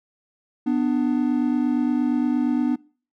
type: tone pair together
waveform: triangle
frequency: 248.6 / 297.2 Hz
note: B3 / D4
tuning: +12 / +21 cents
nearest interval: minor third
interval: 309 cents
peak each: -19 / -20 dBFS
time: 0.66-2.76 s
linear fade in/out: 10 ms
effects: noise-tail reverb RT60 0.4 s tail -23 dB re dry